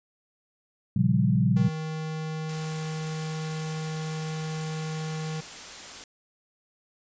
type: chord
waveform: sine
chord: G half-diminished seventh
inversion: first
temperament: equal with one note detuned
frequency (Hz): 116.54 / 136.76 / 174.61 / 196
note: Bb2 / Db3 / F3 / G3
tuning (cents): 0 / -23 / 0 / 0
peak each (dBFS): -25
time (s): 0.96-1.69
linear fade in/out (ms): 5
type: tone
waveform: square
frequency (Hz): 157.3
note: D#3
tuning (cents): +19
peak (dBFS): -31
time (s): 1.56-5.41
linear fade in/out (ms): 10
type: noise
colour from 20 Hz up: white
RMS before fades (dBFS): -41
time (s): 2.49-6.04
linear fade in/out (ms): 2
effects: resampled to 16000 Hz